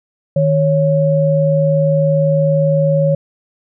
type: tone pair together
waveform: sine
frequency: 155.46 / 554 Hz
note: D#3 / C#5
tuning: -1 / -1 cents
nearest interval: octave + minor seventh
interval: 2200 cents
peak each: -13 dBFS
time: 0.36-3.15 s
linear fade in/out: 5 ms
effects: none